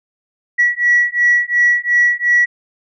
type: beating tone pair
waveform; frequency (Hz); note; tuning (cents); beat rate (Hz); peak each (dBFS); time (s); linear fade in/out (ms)
sine; 1933 / 1935.8; B6 / B6; -38 / -35; 2.8; -13; 0.58-2.46; 20
effects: tanh soft clip ceiling -4 dBFS